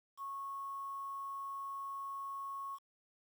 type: tone with quantisation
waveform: sine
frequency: 1100 Hz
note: C#6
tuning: 14 cents flat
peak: -40 dBFS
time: 0.17-2.79 s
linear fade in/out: 50 ms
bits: 10
effects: none